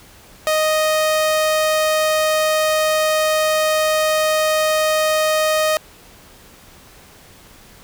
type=tone; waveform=sawtooth; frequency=622.3 Hz; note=D#5; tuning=in tune; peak=-11 dBFS; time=0.47-5.77 s; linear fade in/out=0 ms; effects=pink hiss -45 dBFS RMS until 7.83 s